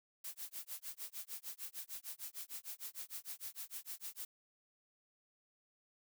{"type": "noise with tremolo", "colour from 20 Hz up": "blue", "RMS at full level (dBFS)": -44, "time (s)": [0.24, 4.25], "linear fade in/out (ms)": 5, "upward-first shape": "sine", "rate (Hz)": 6.6, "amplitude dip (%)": 100, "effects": []}